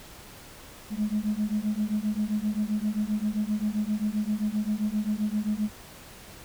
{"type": "beating tone pair", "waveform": "sine", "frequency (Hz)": [207.7, 215.3], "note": ["G#3", "A3"], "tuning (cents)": [0, -37], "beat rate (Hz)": 7.6, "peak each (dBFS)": -27, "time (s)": [0.9, 5.7], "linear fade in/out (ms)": 50, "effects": ["tanh soft clip ceiling -19 dBFS", "pink hiss -47 dBFS RMS until 6.44 s"]}